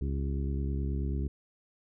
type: harmonic tone with a mistuned harmonic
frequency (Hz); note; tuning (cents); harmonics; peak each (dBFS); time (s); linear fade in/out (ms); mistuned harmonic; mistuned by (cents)
69.3; C#2; 0; 1 / 2 / 3 / 4 / 5 / 6; -30 / -36 / -40 / -42 / -44 / -46; 0.01-1.28; 5; 6; -40
effects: none